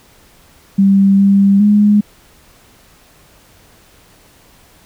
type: tone with pitch steps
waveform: sine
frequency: 196.1 / 197.9 / 207.5 Hz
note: G3 / G3 / G#3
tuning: +1 / +17 / -1 cents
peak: -6 dBFS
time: 0.78-2.01 s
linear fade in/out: 10 ms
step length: 410 ms
effects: pink hiss -47 dBFS RMS until 4.85 s